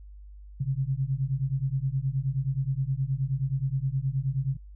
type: beating tone pair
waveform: sine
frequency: 130 / 139.5 Hz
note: C3 / C#3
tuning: -11 / +11 cents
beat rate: 9.5 Hz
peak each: -28 dBFS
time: 0.6-4.57 s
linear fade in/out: 10 ms
effects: noise-tail reverb RT60 0.1 s tail -25 dB re dry + added 50 Hz sine -43 dBFS peak until 4.75 s